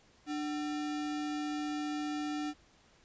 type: tone with sample-and-hold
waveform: sine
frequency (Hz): 297.5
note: D4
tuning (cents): +22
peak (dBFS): -33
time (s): 0.26-2.54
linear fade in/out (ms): 50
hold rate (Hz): 1050
effects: pink hiss -64 dBFS RMS until 3.04 s + resampled to 16000 Hz

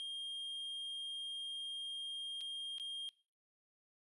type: tone with dropouts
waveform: triangle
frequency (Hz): 3219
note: G7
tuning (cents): +45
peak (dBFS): -39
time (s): 0-3.09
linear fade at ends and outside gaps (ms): 0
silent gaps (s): 2.408-2.412 / 2.783-2.798
effects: noise-tail reverb RT60 0.4 s tail -21 dB re dry + resampled to 32000 Hz

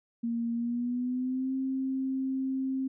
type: tone with pitch glide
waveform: sine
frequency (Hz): 233.1 to 264.7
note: A#3 to C4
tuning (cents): 0 to +20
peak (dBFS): -28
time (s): 0.23-2.88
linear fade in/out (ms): 10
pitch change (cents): +220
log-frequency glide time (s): 0.53-1.54
effects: none

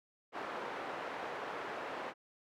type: band-pass noise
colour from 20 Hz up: pink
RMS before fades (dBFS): -42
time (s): 0.32-2.14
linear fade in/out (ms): 50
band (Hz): 470 to 1600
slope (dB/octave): 12
effects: none

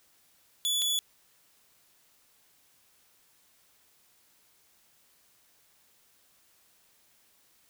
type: tone pair in turn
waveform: sawtooth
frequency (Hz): 3439 / 3425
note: A7 / A7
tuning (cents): -40 / -47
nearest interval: unison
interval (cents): 7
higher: first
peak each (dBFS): -23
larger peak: neither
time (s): 0.65-0.82 / 0.82-0.99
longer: neither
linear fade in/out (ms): 0
effects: white hiss -65 dBFS RMS until 7.69 s

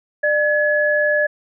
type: tone pair together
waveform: sine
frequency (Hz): 598 / 1698.7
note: D5 / G#6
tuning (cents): +31 / +39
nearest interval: octave + tritone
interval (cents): 1808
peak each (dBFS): -17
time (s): 0.23-1.27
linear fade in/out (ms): 10
effects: none

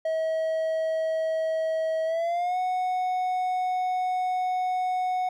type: tone with pitch glide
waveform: triangle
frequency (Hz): 641 to 736.3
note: E5 to F#5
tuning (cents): -49 to -9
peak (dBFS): -22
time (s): 0.05-5.29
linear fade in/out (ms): 5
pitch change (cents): +240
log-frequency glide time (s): 2.05-2.58
effects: none

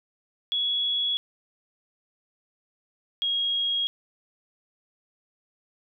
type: tone pair in turn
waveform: sine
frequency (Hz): 3363 / 3282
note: G#7 / G#7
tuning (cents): +21 / -21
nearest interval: unison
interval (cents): 42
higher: first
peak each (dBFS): -23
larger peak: neither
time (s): 0.52-1.17 / 3.22-3.87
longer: neither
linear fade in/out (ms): 0
effects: none

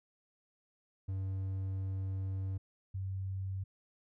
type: tone pair in turn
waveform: triangle / sine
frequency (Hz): 95.7 / 95.7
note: G2 / G2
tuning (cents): -41 / -41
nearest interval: unison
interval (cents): 0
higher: neither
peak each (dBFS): -32 / -35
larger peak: first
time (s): 1.08-2.58 / 2.94-3.64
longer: first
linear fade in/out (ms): 10
effects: none

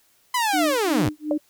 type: linear sweep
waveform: sawtooth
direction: down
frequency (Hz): 1024 to 87.31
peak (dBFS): -16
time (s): 0.34-1.09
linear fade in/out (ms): 5
type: tone with tremolo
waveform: sine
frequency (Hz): 302.6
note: D#4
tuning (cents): -48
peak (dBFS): -20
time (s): 0.53-1.38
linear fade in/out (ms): 10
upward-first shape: sine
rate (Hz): 2.7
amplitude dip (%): 100
type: tone with exponential decay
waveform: sine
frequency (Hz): 578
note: D5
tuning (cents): -28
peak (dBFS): -16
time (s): 1.31-1.4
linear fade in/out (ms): 1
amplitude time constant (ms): 18
effects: white hiss -61 dBFS RMS until 1.49 s

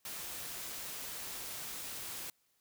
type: noise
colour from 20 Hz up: white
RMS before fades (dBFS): -43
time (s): 0.05-2.3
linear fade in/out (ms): 2
effects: white hiss -75 dBFS RMS until 2.6 s

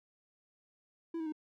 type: tone with pitch steps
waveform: triangle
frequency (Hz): 331.6 / 319.7 / 308.3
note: E4 / D#4 / D#4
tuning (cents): +10 / +47 / -16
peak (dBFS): -33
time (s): 1.14-1.323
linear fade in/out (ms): 5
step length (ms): 61
effects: none

